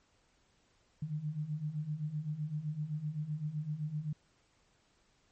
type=beating tone pair; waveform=sine; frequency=146.8 / 154.6 Hz; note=D3 / D#3; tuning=0 / -11 cents; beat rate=7.8 Hz; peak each=-40 / -36 dBFS; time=1.02-4.13 s; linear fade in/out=5 ms; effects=pink hiss -71 dBFS RMS until 5.31 s + MP3 32 kbps